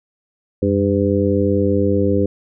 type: harmonic tone with a mistuned harmonic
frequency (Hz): 100.3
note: G2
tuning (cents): +40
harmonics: 1 / 2 / 3 / 4 / 5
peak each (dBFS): -20 / -20 / -20 / -20 / -20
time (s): 0.62-2.26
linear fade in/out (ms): 5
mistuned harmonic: 1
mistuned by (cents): -140
effects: none